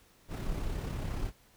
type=noise with amplitude modulation; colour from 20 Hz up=brown; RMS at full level=-33 dBFS; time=0.28-1.32 s; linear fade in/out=50 ms; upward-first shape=sine; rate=33.9 Hz; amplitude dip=35%; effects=pink hiss -63 dBFS RMS until 1.56 s